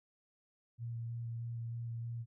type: tone with vibrato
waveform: sine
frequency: 116.7 Hz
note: A#2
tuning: 2 cents sharp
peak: -38 dBFS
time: 0.78-2.26 s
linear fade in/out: 50 ms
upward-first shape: square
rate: 3.2 Hz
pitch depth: 11 cents each way
effects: none